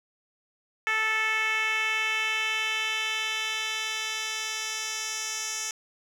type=tone with band-pass filter sweep; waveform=10% pulse; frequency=438.4 Hz; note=A4; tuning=6 cents flat; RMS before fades=-29 dBFS; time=0.87-5.71 s; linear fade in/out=0 ms; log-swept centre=2000 to 5900 Hz; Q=2; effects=9-bit